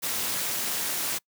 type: noise with amplitude modulation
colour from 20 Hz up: white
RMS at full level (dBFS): -26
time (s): 0.02-1.19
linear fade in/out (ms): 20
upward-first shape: sine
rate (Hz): 296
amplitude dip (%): 70
effects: noise-tail reverb RT60 0.1 s tail -25 dB re dry + high-pass 100 Hz 12 dB/octave